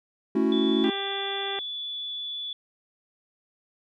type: chord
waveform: triangle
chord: F# minor seventh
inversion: first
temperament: equal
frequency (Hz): 220 / 277.2 / 329.6 / 370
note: A3 / C#4 / E4 / F#4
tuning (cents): 0 / 0 / 0 / 0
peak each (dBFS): -24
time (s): 0.35-0.9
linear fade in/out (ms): 5
type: tone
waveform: sine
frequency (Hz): 3449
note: A7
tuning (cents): -35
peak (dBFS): -31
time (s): 0.52-2.53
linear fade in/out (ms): 2
type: harmonic tone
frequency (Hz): 395.2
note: G4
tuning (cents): +14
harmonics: 1 / 2 / 3 / 4 / 5 / 6 / 7 / 8 / 9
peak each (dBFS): -34 / -35 / -41 / -39 / -39 / -44 / -43 / -44 / -45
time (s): 0.84-1.59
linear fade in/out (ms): 0
effects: none